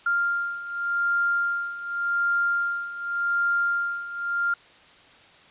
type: beating tone pair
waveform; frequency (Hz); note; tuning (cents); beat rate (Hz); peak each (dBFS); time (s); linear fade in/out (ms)
sine; 1396 / 1396.87; F6 / F6; -1 / 0; 0.87; -28 / -24; 0.06-4.54; 5
effects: white hiss -52 dBFS RMS until 5.5 s + resampled to 8000 Hz